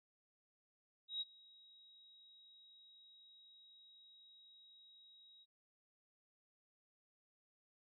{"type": "tone with ADSR envelope", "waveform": "sine", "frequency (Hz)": 3812, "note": "A#7", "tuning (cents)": 38, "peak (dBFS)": -37, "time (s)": [1.08, 5.46], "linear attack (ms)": 130, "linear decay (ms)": 28, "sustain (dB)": -24, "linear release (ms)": 39, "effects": []}